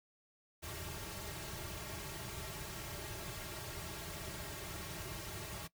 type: noise with comb filter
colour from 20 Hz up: pink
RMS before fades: -45 dBFS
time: 0.62-5.68 s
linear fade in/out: 20 ms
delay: 4 ms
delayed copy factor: -0.9
effects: noise-tail reverb RT60 0.1 s tail -20 dB re dry

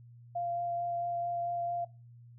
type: tone with vibrato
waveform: sine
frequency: 693 Hz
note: F5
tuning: 14 cents flat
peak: -31 dBFS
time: 0.35-1.85 s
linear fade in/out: 10 ms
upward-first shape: sine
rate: 4.5 Hz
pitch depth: 9 cents each way
effects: noise-tail reverb RT60 0.3 s tail -21 dB re dry + added 119 Hz sine -51 dBFS peak until 2.38 s

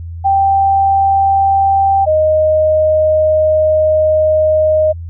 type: tone pair in turn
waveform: sine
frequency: 784 / 620.5 Hz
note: G5 / D#5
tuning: 0 / -5 cents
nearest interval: major third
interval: 405 cents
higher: first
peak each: -8 dBFS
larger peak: neither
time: 0.24-2.06 / 2.06-4.93 s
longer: second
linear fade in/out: 20 ms
effects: added 84 Hz sine -23 dBFS peak until 5.09 s

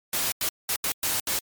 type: noise bursts at uneven times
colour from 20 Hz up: white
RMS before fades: -26 dBFS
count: 6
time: 0.13-0.32 / 0.41-0.49 / 0.69-0.76 / 0.84-0.92 / 1.03-1.2 / 1.27-1.39 s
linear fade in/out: 2 ms
effects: MP3 96 kbps

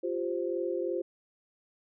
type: chord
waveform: sine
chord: F suspended second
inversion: none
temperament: equal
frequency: 349.2 / 392 / 523.3 Hz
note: F4 / G4 / C5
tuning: 0 / 0 / 0 cents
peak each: -32 / -35 / -34 dBFS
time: 0.03-1.02 s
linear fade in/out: 10 ms
effects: none

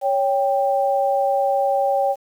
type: tone pair together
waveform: sine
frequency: 556.5 / 788 Hz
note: C#5 / G5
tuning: +7 / +9 cents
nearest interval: tritone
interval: 602 cents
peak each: -19 dBFS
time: 0.01-2.16 s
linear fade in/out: 50 ms
effects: 8-bit

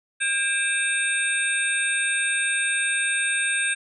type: tone cluster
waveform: sine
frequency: 1607 / 2376 / 2633 / 3672 / 8570 Hz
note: G6 / D7 / E7 / A#7 / C9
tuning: +43 / +20 / -3 / -27 / +40 cents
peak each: -24 / -31 / -29 / -31 / -27 dBFS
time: 0.2-3.75 s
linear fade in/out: 20 ms
effects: none

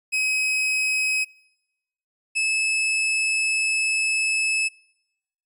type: tone pair in turn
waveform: 40% pulse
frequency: 2541 / 2603 Hz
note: D#7 / E7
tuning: +36 / -22 cents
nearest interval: unison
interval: 42 cents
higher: second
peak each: -19 dBFS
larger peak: neither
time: 0.12-1.25 / 2.35-4.69 s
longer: second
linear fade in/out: 20 ms
effects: noise-tail reverb RT60 0.9 s tail -26 dB re dry + resampled to 32000 Hz

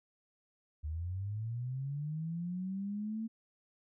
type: linear sweep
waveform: sine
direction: up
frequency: 73.42 to 225.9 Hz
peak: -35 dBFS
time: 0.83-3.28 s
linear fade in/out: 20 ms
effects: none

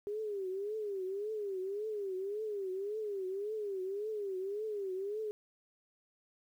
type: tone with vibrato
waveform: sine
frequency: 402.6 Hz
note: G4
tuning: 46 cents sharp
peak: -35 dBFS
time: 0.07-5.31 s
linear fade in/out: 0 ms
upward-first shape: triangle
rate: 1.8 Hz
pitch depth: 160 cents each way
effects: 11-bit

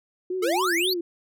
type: tone with vibrato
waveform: sine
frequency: 354.5 Hz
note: F4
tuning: 26 cents sharp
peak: -25 dBFS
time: 0.3-1.01 s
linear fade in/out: 5 ms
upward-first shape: sine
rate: 3.8 Hz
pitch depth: 97 cents each way
type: exponential sweep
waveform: square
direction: up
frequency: 409.6 to 4756 Hz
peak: -23 dBFS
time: 0.42-0.94 s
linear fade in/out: 10 ms
effects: none

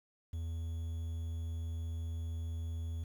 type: tone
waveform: triangle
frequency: 82.41 Hz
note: E2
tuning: in tune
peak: -34 dBFS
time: 0.33-3.04 s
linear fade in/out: 5 ms
effects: 10-bit

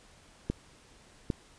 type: clicks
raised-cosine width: 3 ms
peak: -16 dBFS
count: 2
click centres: 0.5 / 1.302 s
effects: pink hiss -58 dBFS RMS until 1.58 s + resampled to 22050 Hz

